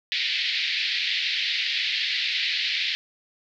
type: band-pass noise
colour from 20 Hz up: white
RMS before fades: -26 dBFS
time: 0.12-2.95 s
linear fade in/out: 0 ms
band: 1900 to 4400 Hz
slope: 48 dB/octave
effects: none